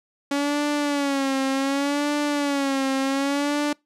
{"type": "tone with vibrato", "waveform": "sawtooth", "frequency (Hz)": 280.5, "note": "C#4", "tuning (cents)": 21, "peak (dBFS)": -17, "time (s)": [0.31, 3.73], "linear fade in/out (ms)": 5, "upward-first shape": "sine", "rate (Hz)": 0.67, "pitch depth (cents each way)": 80, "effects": ["noise-tail reverb RT60 0.2 s tail -25 dB re dry", "low-pass 9000 Hz 12 dB/octave"]}